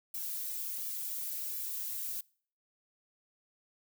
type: noise with flanger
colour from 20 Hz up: violet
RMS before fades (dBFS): -38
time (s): 0.14-2.21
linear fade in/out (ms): 5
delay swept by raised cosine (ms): 1.7 to 3.4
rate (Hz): 1.4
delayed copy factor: +0.7
effects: noise-tail reverb RT60 0.5 s tail -25 dB re dry